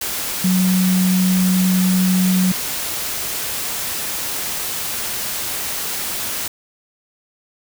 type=tone in noise; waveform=sine; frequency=185 Hz; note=F#3; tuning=in tune; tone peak=-13 dBFS; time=0.44-2.52 s; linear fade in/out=5 ms; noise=white; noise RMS=-24 dBFS; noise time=0.01-6.48 s; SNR=+8 dB; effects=none